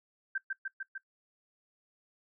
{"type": "tone with echo", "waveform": "sine", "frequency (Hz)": 1568, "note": "G6", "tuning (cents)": 0, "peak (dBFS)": -30, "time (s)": [0.35, 0.38], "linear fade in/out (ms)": 5, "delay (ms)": 150, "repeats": 4, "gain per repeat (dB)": -2, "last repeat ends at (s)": 0.98, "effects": ["noise-tail reverb RT60 0.1 s tail -17 dB re dry"]}